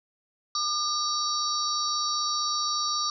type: tone cluster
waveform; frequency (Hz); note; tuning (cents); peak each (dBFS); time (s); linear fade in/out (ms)
sine; 1205 / 3866 / 4568 / 5380 / 5690; D6 / B7 / D8 / E8 / F8; +44 / -38 / -49 / +34 / +31; -29 / -34 / -30 / -36 / -33; 0.55-3.1; 2
effects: none